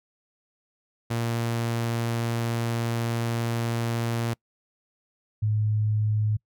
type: tone pair in turn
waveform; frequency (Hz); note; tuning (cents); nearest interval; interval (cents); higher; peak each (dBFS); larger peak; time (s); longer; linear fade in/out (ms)
sawtooth / sine; 116.54 / 106.85; A#2 / G#2; 0 / +50; major second; 150; first; -21; neither; 1.1-4.34 / 5.42-6.37; first; 10
effects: noise-tail reverb RT60 0.1 s tail -26 dB re dry